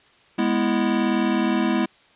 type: chord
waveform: square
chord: E major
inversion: first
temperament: equal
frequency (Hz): 207.7 / 246.9 / 329.6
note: G#3 / B3 / E4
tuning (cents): 0 / 0 / 0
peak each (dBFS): -24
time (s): 0.38-1.86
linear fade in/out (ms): 10
effects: white hiss -55 dBFS RMS until 2.15 s + resampled to 8000 Hz